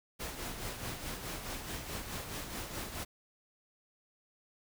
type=noise with tremolo; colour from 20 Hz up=pink; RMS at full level=-39 dBFS; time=0.19-3.05 s; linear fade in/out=20 ms; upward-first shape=sine; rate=4.7 Hz; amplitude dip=50%; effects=none